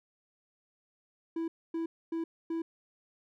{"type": "tone bursts", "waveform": "triangle", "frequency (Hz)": 329.5, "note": "E4", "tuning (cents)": -1, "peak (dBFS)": -29, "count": 4, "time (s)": [1.36, 2.62], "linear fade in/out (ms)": 5, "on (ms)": 120, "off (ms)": 260, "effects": []}